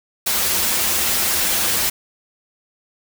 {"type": "noise with comb filter", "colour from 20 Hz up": "white", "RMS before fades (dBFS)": -19, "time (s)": [0.26, 1.9], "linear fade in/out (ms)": 10, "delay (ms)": 7, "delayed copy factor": -0.65, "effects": []}